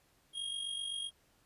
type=tone with amplitude modulation; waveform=square; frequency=3256 Hz; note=G#7; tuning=35 cents flat; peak=-35 dBFS; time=0.33-1.11 s; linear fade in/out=50 ms; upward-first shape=sine; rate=47.8 Hz; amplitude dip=55%; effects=pink hiss -70 dBFS RMS until 1.45 s + resampled to 32000 Hz